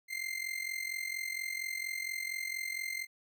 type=tone with amplitude modulation; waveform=40% pulse; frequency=2093 Hz; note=C7; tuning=in tune; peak=-31 dBFS; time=0.08-3.07 s; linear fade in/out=50 ms; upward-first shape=sine; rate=44.3 Hz; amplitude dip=80%; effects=none